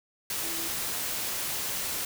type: tone in noise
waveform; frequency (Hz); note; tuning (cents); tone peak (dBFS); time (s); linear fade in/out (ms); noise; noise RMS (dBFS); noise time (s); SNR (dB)
sine; 329.6; E4; 0; -42; 0.43-0.68; 2; white; -32; 0.3-2.05; -13
effects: none